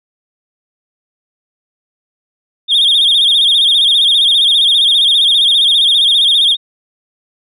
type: tone with vibrato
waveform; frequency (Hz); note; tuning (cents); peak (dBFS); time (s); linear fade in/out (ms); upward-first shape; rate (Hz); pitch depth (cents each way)
sine; 3456; A7; -32; -5; 2.68-6.57; 50; sine; 15; 130
effects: tanh soft clip ceiling -5 dBFS